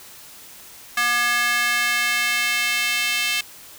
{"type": "tone with high-pass filter sweep", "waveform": "square", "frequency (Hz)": 240, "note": "B3", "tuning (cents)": -49, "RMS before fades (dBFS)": -21, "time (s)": [0.97, 3.41], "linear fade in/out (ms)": 5, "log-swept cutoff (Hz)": [1500, 2600], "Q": 2.2, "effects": ["white hiss -43 dBFS RMS until 3.78 s"]}